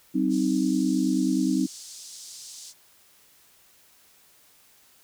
sine chord, C minor, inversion second, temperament equal with one note detuned, 190.97 / 261.6 / 311.1 Hz, G3 / C4 / Eb4, -45 / 0 / 0 cents, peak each -27 / -24 / -25 dBFS, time 0.14-1.67 s, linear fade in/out 20 ms
pink band-pass noise, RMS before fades -43 dBFS, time 0.29-2.74 s, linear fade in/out 50 ms, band 4700 to 8500 Hz, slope 24 dB/octave
effects white hiss -58 dBFS RMS until 5.03 s

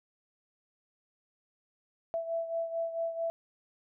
sine beating tone pair, 663 / 667.5 Hz, E5 / E5, +10 / +22 cents, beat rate 4.5 Hz, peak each -32 / -38 dBFS, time 2.14-3.3 s, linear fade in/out 0 ms, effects none

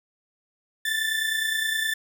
30% pulse tone pair together, 1756 / 1785.7 Hz, A6 / A6, -4 / +25 cents, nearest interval unison, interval 29 cents, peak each -23 / -26 dBFS, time 0.85-1.94 s, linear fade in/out 5 ms, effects none

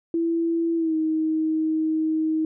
sine tone with pitch glide, 333 to 315.6 Hz, E4 to D#4, +18 to +25 cents, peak -20 dBFS, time 0.14-2.45 s, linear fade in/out 2 ms, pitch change -93 cents, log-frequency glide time 0.76-0.95 s, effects none

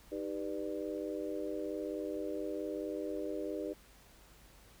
harmonic tone with a mistuned harmonic, 98.9 Hz, G2, 16 cents sharp, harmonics 3 / 4 / 5 / 6, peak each -40 / -41 / -42 / -43 dBFS, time 0.11-3.74 s, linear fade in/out 20 ms, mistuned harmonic 3, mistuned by +82 cents, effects added 50 Hz sine -62 dBFS peak until 4.8 s + pink hiss -61 dBFS RMS until 4.8 s

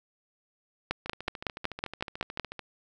two click trains, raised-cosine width 0.3 ms, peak -12 / -22 dBFS, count 9 / 22, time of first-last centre 0.91-2.397 / 1.06-2.593 s, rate 5.38 / 13.7 Hz, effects none

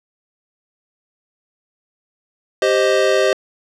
square chord, C minor, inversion second, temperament equal, 392 / 523.3 / 622.3 Hz, G4 / C5 / Eb5, 0 / 0 / 0 cents, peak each -18 dBFS, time 2.62-3.33 s, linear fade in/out 2 ms, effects low-pass 6000 Hz 12 dB/octave

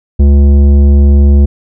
sine tone with tanh clipping, 70.8 Hz, C#2, 37 cents sharp, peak -4 dBFS, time 0.19-1.46 s, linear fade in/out 10 ms, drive 12 dB, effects none

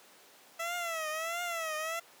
15% pulse tone with vibrato, 659.3 Hz, E5, in tune, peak -27 dBFS, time 0.59-2 s, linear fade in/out 10 ms, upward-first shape triangle, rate 1.5 Hz, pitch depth 130 cents each way, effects pink hiss -57 dBFS RMS until 2.2 s + high-pass 400 Hz 12 dB/octave

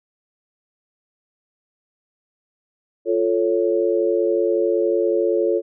sine chord, F augmented, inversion none, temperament equal, 349.2 / 440 / 554.4 Hz, F4 / A4 / C#5, 0 / 0 / 0 cents, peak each -20 / -20 / -22 dBFS, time 3.05-5.62 s, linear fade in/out 50 ms, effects none

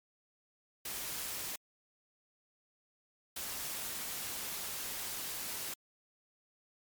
white noise bursts at uneven times, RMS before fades -40 dBFS, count 2, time 0.85-1.56 / 3.36-5.74 s, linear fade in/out 5 ms, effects MP3 96 kbps

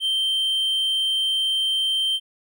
triangle tone, 3131 Hz, G7, 3 cents flat, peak -18 dBFS, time 0-2.2 s, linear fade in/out 50 ms, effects none

